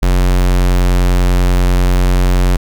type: tone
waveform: square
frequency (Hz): 45.13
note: F#1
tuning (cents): -42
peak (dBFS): -9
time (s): 0.02-2.57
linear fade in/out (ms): 10
effects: none